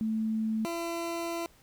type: tone pair in turn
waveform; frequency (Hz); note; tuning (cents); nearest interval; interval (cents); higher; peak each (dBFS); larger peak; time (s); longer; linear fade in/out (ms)
sine / 20% pulse; 220 / 337.6; A3 / E4; 0 / +41; perfect fifth; 741; second; -27; neither; 0.01-0.65 / 0.65-1.46; second; 0
effects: pink hiss -61 dBFS RMS until 1.62 s